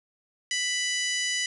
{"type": "harmonic tone", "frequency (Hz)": 990, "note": "B5", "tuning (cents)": 4, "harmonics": [2, 3, 4, 5, 6, 7, 8, 9, 10], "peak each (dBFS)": [-30, -31, -38, -35, -34, -35, -46, -45, -42], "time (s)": [0.51, 1.46], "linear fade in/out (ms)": 2, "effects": []}